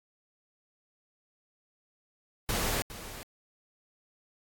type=noise with echo; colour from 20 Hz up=pink; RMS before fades=-30 dBFS; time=2.49-2.82 s; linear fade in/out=0 ms; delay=410 ms; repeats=1; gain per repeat=-13 dB; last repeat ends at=3.23 s; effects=AAC 64 kbps